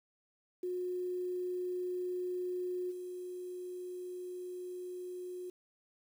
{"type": "tone with level steps", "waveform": "sine", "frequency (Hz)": 361.7, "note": "F#4", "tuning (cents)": -39, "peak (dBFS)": [-34, -40], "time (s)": [0.63, 5.5], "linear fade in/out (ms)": 5, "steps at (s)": 2.9, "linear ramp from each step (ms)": 20, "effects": ["10-bit"]}